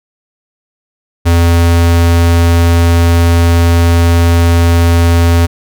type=tone; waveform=square; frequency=84.9 Hz; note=F2; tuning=48 cents flat; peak=-6 dBFS; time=1.25-5.47 s; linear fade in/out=20 ms; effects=none